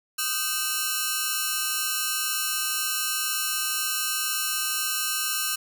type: ring-modulated tone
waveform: 5% pulse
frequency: 1391 Hz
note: F6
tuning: 7 cents flat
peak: -10 dBFS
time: 0.18-5.56 s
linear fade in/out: 10 ms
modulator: 152 Hz
effects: none